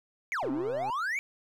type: exponential two-way sweep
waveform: triangle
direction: down then up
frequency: 2349 to 258 to 2349 Hz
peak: -27 dBFS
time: 0.32-1.19 s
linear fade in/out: 0 ms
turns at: 0.51 s
type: click train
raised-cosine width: 1 ms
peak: -28 dBFS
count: 62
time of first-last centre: 0.43-0.899 s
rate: 130 Hz
effects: none